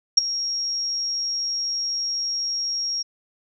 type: tone with ADSR envelope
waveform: sine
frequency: 5588 Hz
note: F8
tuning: in tune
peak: -7 dBFS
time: 0.17-3.03 s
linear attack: 10 ms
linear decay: 12 ms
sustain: -16 dB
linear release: 15 ms
effects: none